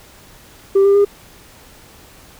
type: tone with pitch steps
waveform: sine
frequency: 392 / 398.4 / 404.9 Hz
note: G4 / G4 / G#4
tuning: 0 / +28 / -44 cents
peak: -6 dBFS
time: 0.75-1.05 s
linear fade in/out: 10 ms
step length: 100 ms
effects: tanh soft clip ceiling -7 dBFS + pink hiss -44 dBFS RMS until 2.39 s